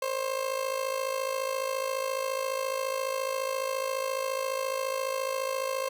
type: tone with amplitude modulation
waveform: 30% pulse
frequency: 530 Hz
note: C5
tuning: 22 cents sharp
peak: -23 dBFS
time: 0.02-5.89 s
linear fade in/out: 5 ms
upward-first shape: sine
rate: 54.5 Hz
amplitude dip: 70%
effects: none